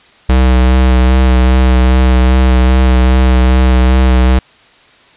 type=tone with vibrato; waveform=square; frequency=63.7 Hz; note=C2; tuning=46 cents flat; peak=-6 dBFS; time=0.29-4.39 s; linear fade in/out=5 ms; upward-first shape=sine; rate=2.5 Hz; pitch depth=19 cents each way; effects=white hiss -44 dBFS RMS until 5.16 s + resampled to 8000 Hz